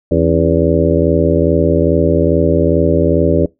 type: harmonic tone with a mistuned harmonic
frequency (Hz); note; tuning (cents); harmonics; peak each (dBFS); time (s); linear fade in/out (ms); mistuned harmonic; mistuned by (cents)
82.41; E2; 0; 1 / 2 / 3 / 4 / 5 / 6 / 7; -17 / -17 / -17 / -17 / -17 / -17 / -17; 0.11-3.46; 5; 3; +120
effects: noise-tail reverb RT60 0.2 s tail -23 dB re dry